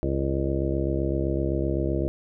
harmonic tone with a mistuned harmonic, 67.8 Hz, C#2, 38 cents flat, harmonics 1 / 2 / 3 / 4 / 5 / 6 / 7 / 8 / 9, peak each -28 / -30 / -35 / -34 / -28 / -35 / -34 / -39 / -34 dBFS, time 0.03-2.08 s, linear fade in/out 0 ms, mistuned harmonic 8, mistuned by +38 cents, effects none

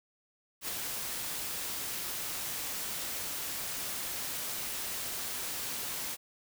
white noise with ADSR envelope, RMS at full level -34 dBFS, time 0.61-6.17 s, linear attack 75 ms, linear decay 5 ms, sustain -3 dB, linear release 39 ms, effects none

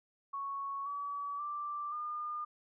sine tone with pitch steps, 1108.7 / 1141.8 / 1176 / 1211.1 Hz, C#6 / D6 / D6 / D#6, 0 / -49 / +2 / -47 cents, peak -36 dBFS, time 0.33-2.45 s, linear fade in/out 10 ms, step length 530 ms, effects none

